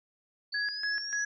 sine linear sweep, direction up, 4487 to 5930 Hz, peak -35 dBFS, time 0.52-1.25 s, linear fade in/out 10 ms
sine tone with tremolo, 1673 Hz, G#6, 12 cents sharp, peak -29 dBFS, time 0.54-1.25 s, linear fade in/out 5 ms, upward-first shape square, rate 3.4 Hz, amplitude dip 75%
effects none

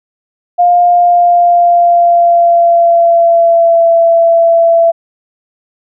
sine tone with pitch glide, 705 to 670.1 Hz, F5 to E5, +16 to +28 cents, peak -4 dBFS, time 0.58-4.92 s, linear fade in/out 20 ms, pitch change -88 cents, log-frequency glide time 0.85-3.87 s, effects none

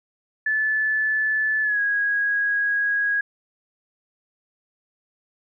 sine tone with pitch glide, 1738 to 1650.9 Hz, A6 to G#6, -22 to -11 cents, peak -19 dBFS, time 0.46-3.21 s, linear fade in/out 5 ms, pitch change -89 cents, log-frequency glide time 1.62-1.8 s, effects none

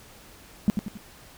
sine tone with echo, 207.2 Hz, G#3, 4 cents flat, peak -14 dBFS, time 0.68-0.7 s, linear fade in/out 0 ms, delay 91 ms, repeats 3, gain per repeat -7 dB, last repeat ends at 0.973 s, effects tanh soft clip ceiling -10 dBFS + pink hiss -50 dBFS RMS until 1.37 s

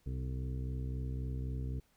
harmonic tone with a mistuned harmonic, 63.8 Hz, C2, 43 cents flat, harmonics 1 / 2 / 3 / 4 / 5 / 6 / 7, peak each -37 / -39 / -53 / -48 / -54 / -57 / -54 dBFS, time 0.06-1.8 s, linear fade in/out 5 ms, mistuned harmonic 6, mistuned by +17 cents, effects pink hiss -72 dBFS RMS until 1.96 s

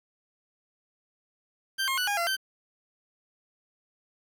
20% pulse tone with pitch steps, 1569 / 1070 / 1482 / 815 / 684 / 1548 Hz, G6 / C6 / F#6 / G#5 / F5 / G6, +1 / +38 / +2 / -33 / -36 / -22 cents, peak -21 dBFS, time 1.78-2.368 s, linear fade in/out 20 ms, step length 98 ms, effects 9-bit

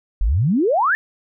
sine exponential sweep, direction up, 40.95 to 1826 Hz, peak -14 dBFS, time 0.21-0.95 s, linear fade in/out 0 ms, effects none

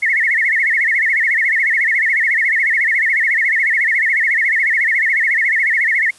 sine tone with vibrato, 1975.5 Hz, B6, in tune, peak -12 dBFS, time 0.02-6.11 s, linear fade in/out 10 ms, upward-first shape sine, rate 14 Hz, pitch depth 190 cents each way, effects white hiss -45 dBFS RMS until 6.18 s + resampled to 24000 Hz

